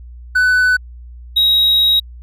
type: tone pair in turn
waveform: triangle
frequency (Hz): 1498 / 3808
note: F#6 / A#7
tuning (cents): +21 / +36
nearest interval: octave + major third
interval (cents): 1615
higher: second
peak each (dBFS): -8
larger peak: neither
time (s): 0.35-0.77 / 1.36-2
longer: second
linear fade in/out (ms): 10
effects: added 60 Hz sine -32 dBFS peak until 2.22 s